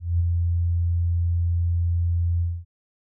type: tone with ADSR envelope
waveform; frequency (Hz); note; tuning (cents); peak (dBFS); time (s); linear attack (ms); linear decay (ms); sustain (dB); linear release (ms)
sine; 85.7; F2; -32; -16; 0-2.65; 200; 12; -3; 240
effects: none